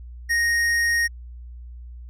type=tone with hard clipping; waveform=triangle; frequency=1864.7 Hz; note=A#6; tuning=in tune; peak=-20 dBFS; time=0.29-1.08 s; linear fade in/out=20 ms; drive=14 dB; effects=added 60 Hz sine -36 dBFS peak until 2.09 s